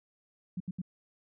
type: tone bursts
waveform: sine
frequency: 181.2 Hz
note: F#3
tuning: 36 cents flat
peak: -32 dBFS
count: 3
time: 0.57-0.817 s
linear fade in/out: 5 ms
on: 33 ms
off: 74 ms
effects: none